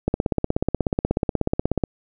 click train, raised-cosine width 2 ms, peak -6 dBFS, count 30, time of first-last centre 0.08-1.838 s, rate 16.5 Hz, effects none

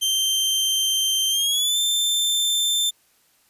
sawtooth tone with pitch glide, 3136 to 3561 Hz, G7 to A7, 0 to +20 cents, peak -16 dBFS, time 0.01-2.91 s, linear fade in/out 20 ms, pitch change +220 cents, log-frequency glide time 1.3-1.78 s, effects white hiss -61 dBFS RMS until 3.49 s + resampled to 32000 Hz

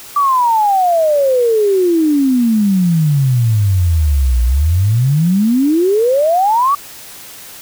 sine exponential two-way sweep, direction down then up, 1174.7 to 58.27 to 1174.7 Hz, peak -9 dBFS, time 0.16-6.75 s, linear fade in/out 5 ms, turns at 4.43 s, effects white hiss -34 dBFS RMS until 7.61 s

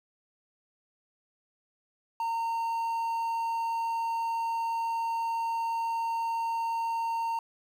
triangle tone with quantisation, 917 Hz, A#5, 29 cents flat, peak -26 dBFS, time 2.2-7.39 s, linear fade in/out 2 ms, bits 9, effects none

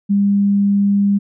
sine tone, 200.8 Hz, G3, 42 cents sharp, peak -11 dBFS, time 0.09-1.19 s, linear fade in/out 20 ms, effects none

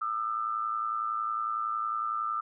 sine tone pair together, 1213 / 1323.9 Hz, D#6 / E6, -44 / +7 cents, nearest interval major second, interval 151 cents, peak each -31 / -32 dBFS, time 0.01-2.41 s, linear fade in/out 10 ms, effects none

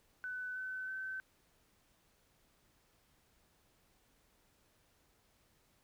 sine tone with pitch steps, 1501 / 1517.6 / 1534.3 Hz, F#6 / F#6 / G6, +24 / +43 / -38 cents, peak -39 dBFS, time 0.24-1.2 s, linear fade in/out 0 ms, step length 320 ms, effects pink hiss -72 dBFS RMS until 5.83 s

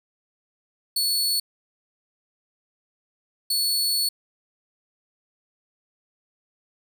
sawtooth tone bursts at uneven times, 4415 Hz, C#8, 8 cents flat, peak -18 dBFS, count 2, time 0.96-1.4 / 3.5-4.09 s, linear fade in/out 5 ms, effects none

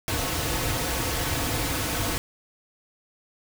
pink noise with comb filter, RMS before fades -27 dBFS, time 0.08-2.18 s, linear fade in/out 0 ms, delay 5 ms, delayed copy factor -0.6, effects none

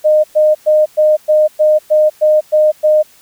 sine tone bursts, 613 Hz, D#5, 26 cents flat, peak -6 dBFS, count 10, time 0.04-3.03 s, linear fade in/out 20 ms, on 200 ms, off 110 ms, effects white hiss -46 dBFS RMS until 3.21 s

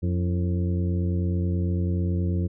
harmonic tone with a mistuned harmonic, 89.2 Hz, F2, 37 cents sharp, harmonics 1 / 2 / 3 / 4 / 5 / 6, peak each -23 / -28 / -37 / -34 / -40 / -44 dBFS, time 0.02-2.48 s, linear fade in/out 20 ms, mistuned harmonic 4, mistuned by -86 cents, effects none

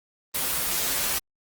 white noise with comb filter, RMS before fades -26 dBFS, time 0.34-1.19 s, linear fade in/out 10 ms, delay 9.5 ms, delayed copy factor -0.75, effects Opus 24 kbps

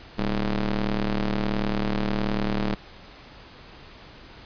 sawtooth ring-modulated tone, 109.3 Hz, A2, 11 cents flat, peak -16 dBFS, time 0.18-2.75 s, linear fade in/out 10 ms, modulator 90 Hz, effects pink hiss -46 dBFS RMS until 4.45 s + resampled to 11025 Hz

